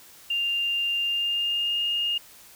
sine tone with pitch glide, 2795 to 2836 Hz, F7 to F7, +1 to +26 cents, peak -23 dBFS, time 0.3-2.18 s, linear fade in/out 5 ms, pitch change +25 cents, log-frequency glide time 0.99-1.82 s, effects white hiss -50 dBFS RMS until 2.55 s

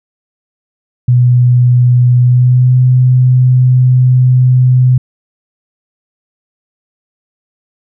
sine tone with pitch glide, 123.47 to 126.94 Hz, B2 to B2, 0 to +48 cents, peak -4 dBFS, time 1.08-4.98 s, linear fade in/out 5 ms, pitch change +48 cents, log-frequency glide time 2.2-2.77 s, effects none

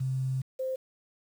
sine tone pair in turn, 131.3 / 521.9 Hz, C3 / C5, +6 / -4 cents, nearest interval 2 octaves, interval 2390 cents, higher second, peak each -27 / -29 dBFS, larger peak first, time 0-0.42 / 0.59-0.76 s, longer first, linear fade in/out 10 ms, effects 9-bit

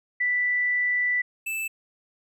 sine / square tone pair in turn, 1975.5 / 2637 Hz, B6 / E7, 0 / 0 cents, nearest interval perfect fourth, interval 500 cents, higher second, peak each -21 / -28 dBFS, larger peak first, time 0.2-1.22 / 1.46-1.68 s, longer first, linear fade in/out 10 ms, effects none

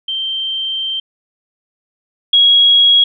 sine tone pair in turn, 3136 / 3311 Hz, G7 / G#7, 0 / -6 cents, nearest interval minor second, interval 94 cents, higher second, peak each -17 / -6 dBFS, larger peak second, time 0.08-1 / 2.33-3.04 s, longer first, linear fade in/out 5 ms, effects none

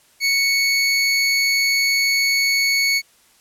25% pulse tone, 2217 Hz, C#7, in tune, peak -12 dBFS, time 0.2-3.02 s, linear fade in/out 50 ms, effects white hiss -55 dBFS RMS until 3.4 s + low-pass 12000 Hz 12 dB/octave

